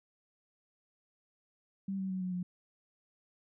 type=tone with pitch steps; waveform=sine; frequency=194.6 / 190.71 / 186.89 / 183.15 / 179.48 Hz; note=G3 / G3 / F#3 / F#3 / F3; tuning=-12 / -47 / +18 / -17 / +48 cents; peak=-33 dBFS; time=1.88-2.43 s; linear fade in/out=5 ms; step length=110 ms; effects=none